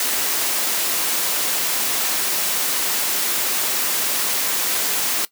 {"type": "high-pass noise", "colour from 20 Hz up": "white", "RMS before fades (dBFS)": -21, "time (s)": [0, 5.25], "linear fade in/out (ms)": 2, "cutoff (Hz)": 230, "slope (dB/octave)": 12, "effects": ["noise-tail reverb RT60 0.1 s tail -18 dB re dry"]}